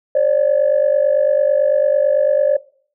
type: tone pair together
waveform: sine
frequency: 541 / 590 Hz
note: C#5 / D5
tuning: -42 / +8 cents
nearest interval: major second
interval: 150 cents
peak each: -13 dBFS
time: 0.15-2.57 s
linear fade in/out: 5 ms
effects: noise-tail reverb RT60 0.5 s tail -22 dB re dry + tanh soft clip ceiling -6 dBFS